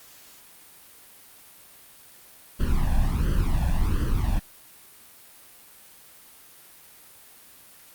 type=noise with flanger; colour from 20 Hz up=brown; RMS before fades=-22 dBFS; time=2.59-4.4 s; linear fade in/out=20 ms; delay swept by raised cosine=0.64 to 1.19 ms; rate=1.4 Hz; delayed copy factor=+0.9; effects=white hiss -50 dBFS RMS until 7.94 s + Opus 48 kbps